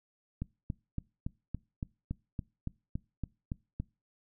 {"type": "click train", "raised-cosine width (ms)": 5, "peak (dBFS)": -22, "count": 13, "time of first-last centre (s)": [0.42, 3.8], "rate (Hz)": 3.55, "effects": ["noise-tail reverb RT60 0.3 s tail -24 dB re dry"]}